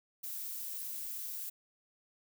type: noise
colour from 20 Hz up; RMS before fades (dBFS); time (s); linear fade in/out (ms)
violet; -41; 0.23-1.5; 10
effects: none